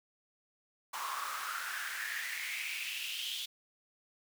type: noise with high-pass filter sweep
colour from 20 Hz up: pink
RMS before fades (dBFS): -39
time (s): 0.93-3.46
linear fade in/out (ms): 10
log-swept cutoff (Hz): 1000 to 3400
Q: 6
effects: none